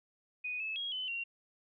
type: tone with pitch steps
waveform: sine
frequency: 2484 / 2603 / 3287 / 3030 / 2754 Hz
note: D#7 / E7 / G#7 / F#7 / F7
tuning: -3 / -22 / -19 / +40 / -25 cents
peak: -35 dBFS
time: 0.44-1.24 s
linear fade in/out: 10 ms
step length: 160 ms
effects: none